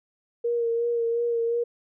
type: tone with vibrato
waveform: sine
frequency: 468 Hz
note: A#4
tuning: 7 cents sharp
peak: -22 dBFS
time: 0.44-1.64 s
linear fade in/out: 10 ms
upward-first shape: sine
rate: 2.8 Hz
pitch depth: 25 cents each way
effects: none